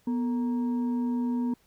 sine tone with frequency modulation, 244.4 Hz, B3, 18 cents flat, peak -25 dBFS, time 0.07-1.54 s, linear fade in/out 5 ms, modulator 692 Hz, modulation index 0.29, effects pink hiss -65 dBFS RMS until 1.66 s

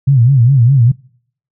sine tone with vibrato, 127.2 Hz, C3, 48 cents flat, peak -5 dBFS, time 0.07-0.92 s, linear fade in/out 10 ms, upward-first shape sine, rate 4.9 Hz, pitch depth 180 cents each way, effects noise-tail reverb RT60 0.6 s tail -24 dB re dry

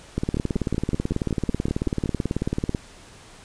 two click trains, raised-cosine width 3 ms, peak -10 / -12 dBFS, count 48 / 10, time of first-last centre 0.18-2.748 / 0.37-2.059 s, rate 18.3 / 5.33 Hz, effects pink hiss -47 dBFS RMS until 3.44 s + resampled to 22050 Hz

